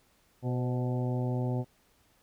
harmonic tone with a mistuned harmonic, 124.3 Hz, B2, 12 cents sharp, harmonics 1 / 2 / 3 / 4 / 5 / 6 / 7, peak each -29 / -35 / -39 / -41 / -43 / -45 / -46 dBFS, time 0.42-1.65 s, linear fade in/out 50 ms, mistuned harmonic 4, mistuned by +48 cents, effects pink hiss -67 dBFS RMS until 2.22 s

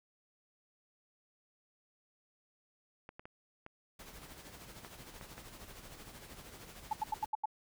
clicks, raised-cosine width 0.5 ms, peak -33 dBFS, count 7, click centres 3.091 / 3.195 / 3.255 / 3.664 / 4.848 / 5.212 / 5.38 s
pink noise with tremolo, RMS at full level -50 dBFS, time 3.99-7.26 s, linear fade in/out 5 ms, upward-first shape sine, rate 13 Hz, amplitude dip 50%
sine tone bursts, 862 Hz, A5, 36 cents flat, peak -30 dBFS, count 6, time 6.91-7.457 s, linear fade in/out 5 ms, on 22 ms, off 83 ms
effects none

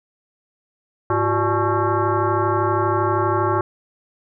sine tone with frequency modulation, 379.3 Hz, F#4, 43 cents sharp, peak -16 dBFS, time 1.1-3.61 s, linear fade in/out 2 ms, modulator 242 Hz, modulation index 3.9, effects none

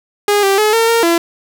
sawtooth tone with pitch steps, 410.9 / 391.9 / 426.7 / 455.3 / 461.6 / 337.8 Hz, G#4 / G4 / G#4 / A#4 / A#4 / E4, -18 / 0 / +47 / -41 / -17 / +42 cents, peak -6 dBFS, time 0.28-1.18 s, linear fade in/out 2 ms, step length 150 ms, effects none

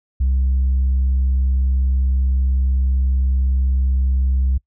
sine tone, 65.41 Hz, C2, in tune, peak -12 dBFS, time 0.2-4.58 s, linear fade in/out 10 ms, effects noise-tail reverb RT60 0.1 s tail -25 dB re dry + tanh soft clip ceiling -12 dBFS

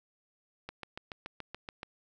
click train, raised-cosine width 0.3 ms, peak -24 dBFS, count 9, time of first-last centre 0.69-1.831 s, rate 7.01 Hz, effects none

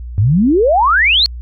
sine exponential sweep, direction up, 92 to 4463 Hz, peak -8 dBFS, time 0.18-1.26 s, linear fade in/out 0 ms, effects added 60 Hz sine -24 dBFS peak until 1.41 s

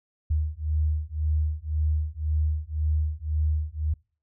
sine beating tone pair, 75.9 / 77.8 Hz, D#2 / D#2, -42 / 0 cents, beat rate 1.9 Hz, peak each -26 dBFS, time 0.3-3.94 s, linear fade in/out 10 ms, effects noise-tail reverb RT60 0.4 s tail -26 dB re dry

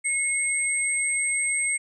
sine tone pair together, 2176 / 8285 Hz, C#7 / C9, -33 / -18 cents, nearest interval octave + major seventh, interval 2315 cents, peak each -25 dBFS, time 0.04-1.78 s, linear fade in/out 20 ms, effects none

